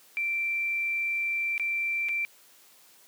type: tone with dropouts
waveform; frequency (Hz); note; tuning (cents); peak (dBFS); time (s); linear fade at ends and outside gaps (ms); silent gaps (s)
sine; 2349; D7; 0; -26; 0.17-2.25; 0; 1.579-1.597 / 2.086-2.091
effects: white hiss -57 dBFS RMS until 3.07 s + high-pass 200 Hz 12 dB/octave